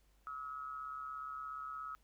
sine tone with amplitude modulation, 1285 Hz, E6, 45 cents flat, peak -39 dBFS, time 0.27-1.95 s, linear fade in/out 0 ms, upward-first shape sine, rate 137 Hz, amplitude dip 60%, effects added 50 Hz sine -68 dBFS peak until 2.03 s + pink hiss -75 dBFS RMS until 2.03 s

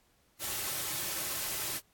white noise with comb filter, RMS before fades -35 dBFS, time 0.39-1.81 s, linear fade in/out 50 ms, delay 4.2 ms, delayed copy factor -0.55, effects pink hiss -69 dBFS RMS until 1.93 s + AAC 64 kbps

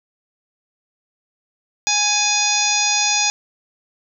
harmonic tone with a mistuned harmonic, 830.6 Hz, G#5, in tune, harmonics 1 / 2 / 3 / 4 / 5 / 6 / 7 / 8, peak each -24 / -31 / -22 / -25 / -28 / -23 / -25 / -20 dBFS, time 1.87-3.3 s, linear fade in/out 0 ms, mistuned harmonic 4, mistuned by +92 cents, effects none

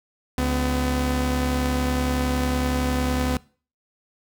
sawtooth tone pair together, 70.8 / 252.3 Hz, C#2 / B3, +37 / +37 cents, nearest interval octave + minor seventh, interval 2200 cents, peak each -20 dBFS, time 0.38-3.37 s, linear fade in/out 0 ms, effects noise-tail reverb RT60 0.4 s tail -22 dB re dry

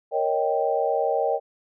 sine chord, Eb dominant seventh, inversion second, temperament equal, 466.2 / 554.4 / 622.3 / 784 Hz, Bb4 / Db5 / Eb5 / G5, 0 / 0 / 0 / 0 cents, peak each -26 dBFS, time 0.11-1.4 s, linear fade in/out 50 ms, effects none

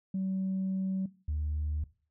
sine tone pair in turn, 190.1 / 75.44 Hz, F#3 / D2, +47 / +47 cents, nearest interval octave + major third, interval 1600 cents, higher first, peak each -28 dBFS, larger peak neither, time 0.14-1.06 / 1.28-1.84 s, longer first, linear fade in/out 5 ms, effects noise-tail reverb RT60 0.4 s tail -19 dB re dry + tanh soft clip ceiling -26 dBFS

